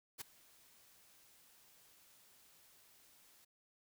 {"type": "noise with ADSR envelope", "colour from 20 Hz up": "white", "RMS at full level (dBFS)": -43, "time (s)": [0.18, 3.45], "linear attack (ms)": 33, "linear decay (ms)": 7, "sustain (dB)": -23, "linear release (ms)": 8, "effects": []}